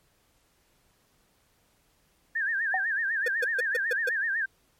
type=tone with vibrato; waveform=sine; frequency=1700 Hz; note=G#6; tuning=40 cents sharp; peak=-25 dBFS; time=2.35-4.46 s; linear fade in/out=10 ms; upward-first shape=sine; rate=8 Hz; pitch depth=150 cents each way
type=tone with exponential decay; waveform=sine; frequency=758 Hz; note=F#5; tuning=42 cents sharp; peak=-22 dBFS; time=2.74-2.87 s; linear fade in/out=2 ms; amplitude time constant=27 ms
type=tone bursts; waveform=square; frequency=492.9 Hz; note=B4; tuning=3 cents flat; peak=-27 dBFS; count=6; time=3.26-4.092 s; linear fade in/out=5 ms; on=22 ms; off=140 ms
effects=pink hiss -67 dBFS RMS until 4.79 s + MP3 64 kbps